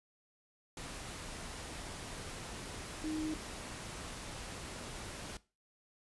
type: tone in noise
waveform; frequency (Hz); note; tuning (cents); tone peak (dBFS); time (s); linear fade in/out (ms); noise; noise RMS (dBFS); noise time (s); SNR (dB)
sine; 311.1; D#4; 0; -35; 3.04-3.34; 2; pink; -45; 0.77-5.37; +7
effects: noise-tail reverb RT60 0.3 s tail -19 dB re dry + resampled to 24000 Hz